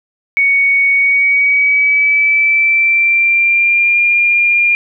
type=tone with pitch glide; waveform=sine; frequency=2231 to 2405 Hz; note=C#7 to D7; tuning=+11 to +41 cents; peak=-8 dBFS; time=0.37-4.75 s; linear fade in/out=0 ms; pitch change=+130 cents; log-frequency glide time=0.92-3.97 s; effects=none